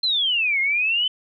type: exponential two-way sweep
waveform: sine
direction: down then up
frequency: 4186 to 2112 to 3073 Hz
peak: -18 dBFS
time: 0.03-1.08 s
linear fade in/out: 5 ms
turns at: 0.6 s
effects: none